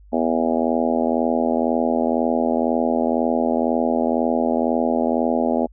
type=harmonic tone; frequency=82 Hz; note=E2; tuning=9 cents flat; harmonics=3 / 4 / 5 / 6 / 7 / 8 / 9 / 10; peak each=-21 / -27 / -27 / -27 / -25 / -25 / -29 / -29 dBFS; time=0.12-5.67 s; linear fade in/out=20 ms; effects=added 50 Hz sine -44 dBFS peak until 5.72 s